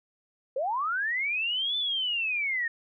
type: linear two-way sweep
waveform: sine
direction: up then down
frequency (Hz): 493.9 to 3534 to 1811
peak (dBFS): -26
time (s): 0.56-2.68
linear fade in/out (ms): 5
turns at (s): 1.77
effects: none